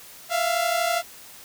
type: tone pair together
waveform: sawtooth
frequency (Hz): 666.2 / 698.5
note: E5 / F5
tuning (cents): +18 / 0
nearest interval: minor second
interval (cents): 82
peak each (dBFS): -21 / -20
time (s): 0.29-1.03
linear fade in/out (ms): 50
effects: white hiss -45 dBFS RMS until 1.44 s